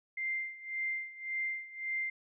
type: tone with tremolo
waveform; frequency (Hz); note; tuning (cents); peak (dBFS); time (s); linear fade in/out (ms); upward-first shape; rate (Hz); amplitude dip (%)
sine; 2093; C7; 0; -31; 0.17-2.1; 5; sine; 1.8; 85
effects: none